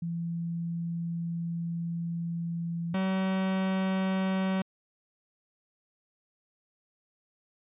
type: tone pair in turn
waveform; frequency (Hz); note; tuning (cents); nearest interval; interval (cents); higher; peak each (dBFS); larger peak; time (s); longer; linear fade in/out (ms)
sine / 45% pulse; 168.8 / 189.81; E3 / F#3; +41 / +44; major second; 203; second; -30 / -26; second; 0.02-2.94 / 2.94-4.62; first; 5
effects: resampled to 8000 Hz